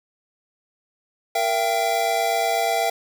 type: chord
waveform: square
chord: E diminished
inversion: second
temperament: equal with one note detuned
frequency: 466.2 / 675.8 / 784 Hz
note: Bb4 / E5 / G5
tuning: 0 / +43 / 0 cents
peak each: -29 / -23 / -24 dBFS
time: 1.35-2.9 s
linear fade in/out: 5 ms
effects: 9-bit